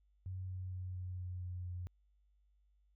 sine tone with pitch steps, 93.1 / 92.46 / 91.82 / 91.18 / 90.55 / 89.93 / 89.31 Hz, F#2 / F#2 / F#2 / F#2 / F#2 / F#2 / F2, +11 / -1 / -13 / -25 / -37 / -49 / +39 cents, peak -40 dBFS, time 0.26-1.87 s, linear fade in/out 0 ms, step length 230 ms, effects added 50 Hz sine -69 dBFS peak until 2.95 s

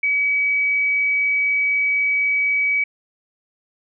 sine tone, 2276 Hz, C#7, 45 cents sharp, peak -16 dBFS, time 0.03-2.84 s, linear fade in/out 5 ms, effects none

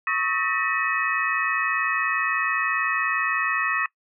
sine tone cluster, 1108 / 1282 / 1805 / 1925 / 2544 Hz, C#6 / E6 / A6 / B6 / D#7, -1 / -49 / +44 / -45 / +38 cents, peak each -28 dBFS, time 0.07-3.86 s, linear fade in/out 2 ms, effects noise-tail reverb RT60 0.1 s tail -23 dB re dry

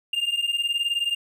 triangle beating tone pair, 2794 / 2813 Hz, F7 / F7, 0 / +12 cents, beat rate 19 Hz, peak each -25 / -23 dBFS, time 0.13-1.15 s, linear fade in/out 5 ms, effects none

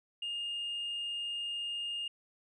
sine tone, 2831 Hz, F7, 23 cents sharp, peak -33 dBFS, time 0.22-2.08 s, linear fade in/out 5 ms, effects tanh soft clip ceiling -32 dBFS

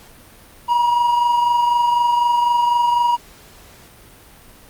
triangle tone pair together, 956 / 980 Hz, A#5 / B5, +43 / -14 cents, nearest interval unison, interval 43 cents, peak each -12 / -23 dBFS, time 0.68-3.17 s, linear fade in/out 20 ms, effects pink hiss -45 dBFS RMS until 4.69 s + Opus 48 kbps

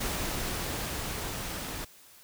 pink noise with level ramp, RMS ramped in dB -32 to -37 dBFS, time 0-1.85 s, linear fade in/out 10 ms, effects white hiss -55 dBFS RMS until 2.23 s

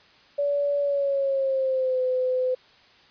sine tone with pitch glide, 572 to 509.6 Hz, D5 to C5, -46 to -46 cents, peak -21 dBFS, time 0.38-2.55 s, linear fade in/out 10 ms, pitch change -200 cents, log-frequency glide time 0.8-2.01 s, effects white hiss -55 dBFS RMS until 3.1 s + resampled to 11025 Hz

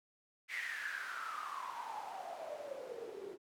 white noise with band-pass filter sweep, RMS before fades -44 dBFS, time 0.48-3.38 s, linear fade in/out 50 ms, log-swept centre 2100 to 370 Hz, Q 9.9, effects none

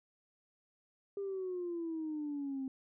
sine exponential sweep, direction down, 402.4 to 262.3 Hz, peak -35 dBFS, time 1.17-2.68 s, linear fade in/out 2 ms, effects tanh soft clip ceiling -32 dBFS

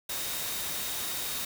sine tone in noise, 3729 Hz, A#7, in tune, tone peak -42 dBFS, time 0.09-1.45 s, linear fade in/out 5 ms, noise white, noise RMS -34 dBFS, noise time 0.09-1.45 s, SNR -11 dB, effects none

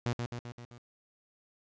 sawtooth tone with echo, 120 Hz, B2, 49 cents flat, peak -25 dBFS, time 0.06-0.13 s, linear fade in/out 0 ms, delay 130 ms, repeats 5, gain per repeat -4 dB, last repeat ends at 0.78 s, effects resampled to 16000 Hz + 11-bit

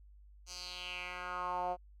10% pulse tone with band-pass filter sweep, 179.7 Hz, F3, 50 cents sharp, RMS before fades -40 dBFS, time 0.46-1.77 s, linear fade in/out 50 ms, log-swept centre 6000 to 650 Hz, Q 3.5, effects added 50 Hz sine -55 dBFS peak until 2 s

